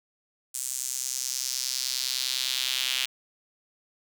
sawtooth tone with high-pass filter sweep, 129.8 Hz, C3, 13 cents flat, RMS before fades -30 dBFS, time 0.54-3.06 s, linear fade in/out 10 ms, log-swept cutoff 8000 to 3000 Hz, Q 2.4, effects none

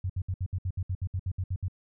sine tone bursts, 92.5 Hz, F#2, in tune, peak -27 dBFS, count 14, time 0.04-1.683 s, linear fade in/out 5 ms, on 57 ms, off 65 ms, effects none

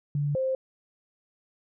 sine tone pair in turn, 144.9 / 524.9 Hz, D3 / C5, -23 / +5 cents, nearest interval octave + minor seventh, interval 2228 cents, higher second, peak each -24 dBFS, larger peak neither, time 0.15-0.35 / 0.35-0.55 s, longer neither, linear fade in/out 2 ms, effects none

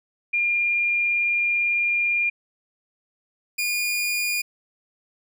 sine / sawtooth tone pair in turn, 2406 / 2431 Hz, D7 / D#7, +41 / -41 cents, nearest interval unison, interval 18 cents, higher second, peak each -19 dBFS, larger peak neither, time 0.33-2.3 / 3.58-4.42 s, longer first, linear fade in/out 10 ms, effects none

